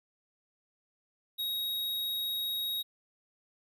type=tone; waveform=square; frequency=3785 Hz; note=A#7; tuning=26 cents sharp; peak=-32 dBFS; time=1.38-2.83 s; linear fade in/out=20 ms; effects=none